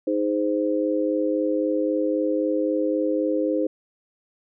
sine chord, Ab major, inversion second, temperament just, 311.5 / 415.3 / 519.1 Hz, Eb4 / Ab4 / C5, +2 / 0 / -14 cents, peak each -23 / -28 / -24 dBFS, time 0.07-3.67 s, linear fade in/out 5 ms, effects none

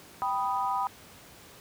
sine chord, G augmented, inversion none, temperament equal, 784 / 987.8 / 1244.5 Hz, G5 / B5 / D#6, 0 / 0 / 0 cents, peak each -31 / -29 / -33 dBFS, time 0.22-0.87 s, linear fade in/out 0 ms, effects pink hiss -51 dBFS RMS until 1.6 s + high-pass 80 Hz 12 dB/octave

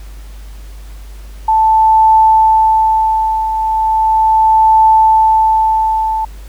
sine tone with tremolo, 880 Hz, A5, in tune, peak -4 dBFS, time 1.48-6.25 s, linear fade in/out 5 ms, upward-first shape triangle, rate 0.37 Hz, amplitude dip 65%, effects added 50 Hz sine -28 dBFS peak until 6.48 s + pink hiss -43 dBFS RMS until 6.48 s

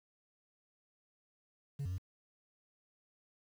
sine tone with pitch steps, 140.5 / 90.3 / 92.9 Hz, C#3 / F#2 / F#2, +24 / -42 / +7 cents, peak -33 dBFS, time 1.79-1.982 s, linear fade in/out 10 ms, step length 64 ms, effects tanh soft clip ceiling -35 dBFS + 10-bit

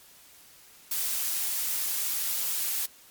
blue noise, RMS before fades -29 dBFS, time 0.91-2.86 s, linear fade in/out 5 ms, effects white hiss -54 dBFS RMS until 3.1 s + MP3 96 kbps

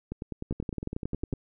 two click trains, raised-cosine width 3 ms, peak -21 / -18 dBFS, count 13 / 10, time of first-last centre 0.12-1.336 / 0.51-1.328 s, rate 9.87 / 11 Hz, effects none

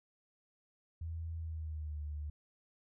sine tone with pitch glide, 82.1 to 74.42 Hz, E2 to D2, -6 to +24 cents, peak -38 dBFS, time 1.01-2.3 s, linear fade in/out 5 ms, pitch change -170 cents, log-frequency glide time 1.36-2.02 s, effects none

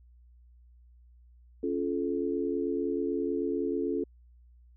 sine chord, Db augmented, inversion none, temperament just, 277.2 / 346.5 / 433.1 Hz, Db4 / F4 / A4, 0 / -14 / -27 cents, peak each -32 dBFS, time 1.63-4.04 s, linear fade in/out 5 ms, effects added 60 Hz sine -54 dBFS peak until 4.76 s

